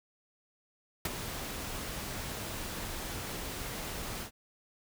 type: noise with ADSR envelope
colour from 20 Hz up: pink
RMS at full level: -30 dBFS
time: 1.05-4.31 s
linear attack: 4 ms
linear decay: 23 ms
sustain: -9 dB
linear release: 91 ms
effects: none